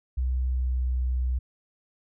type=tone with pitch glide; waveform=sine; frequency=63.5 to 62.81 Hz; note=B1 to B1; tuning=+49 to +30 cents; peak=-23 dBFS; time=0.17-1.39 s; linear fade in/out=10 ms; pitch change=-19 cents; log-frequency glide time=0.46-0.82 s; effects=none